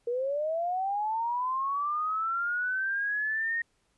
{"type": "linear sweep", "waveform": "sine", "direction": "up", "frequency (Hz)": [466.8, 1864.7], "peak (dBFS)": -27, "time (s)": [0.07, 3.62], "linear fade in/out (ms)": 5, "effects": ["pink hiss -72 dBFS RMS until 3.97 s", "resampled to 24000 Hz"]}